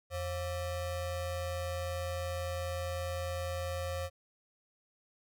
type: ring-modulated tone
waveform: square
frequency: 311.1 Hz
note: D#4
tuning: in tune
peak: -32 dBFS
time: 0.1-4.1 s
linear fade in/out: 50 ms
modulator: 226 Hz
effects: none